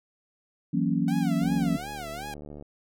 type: chord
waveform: sine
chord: F# dominant seventh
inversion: third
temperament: equal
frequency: 164.81 / 185 / 233.1 / 277.2 Hz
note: E3 / F#3 / A#3 / C#4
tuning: 0 / 0 / 0 / 0 cents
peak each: -28 dBFS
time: 0.73-1.77 s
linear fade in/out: 10 ms
type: tone with vibrato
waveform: sawtooth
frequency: 740 Hz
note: F#5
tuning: in tune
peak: -32 dBFS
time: 1.08-2.34 s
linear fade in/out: 2 ms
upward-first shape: sine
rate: 2.7 Hz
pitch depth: 210 cents each way
type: click train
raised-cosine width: 2 ms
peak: -29 dBFS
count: 90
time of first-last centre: 1.42-2.624 s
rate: 73.9 Hz
effects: none